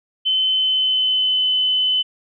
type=tone with pitch glide; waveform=sine; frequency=3056 to 3026 Hz; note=G7 to F#7; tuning=-45 to +38 cents; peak=-15 dBFS; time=0.25-2.03 s; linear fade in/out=20 ms; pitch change=-17 cents; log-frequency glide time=0.5-1.46 s; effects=none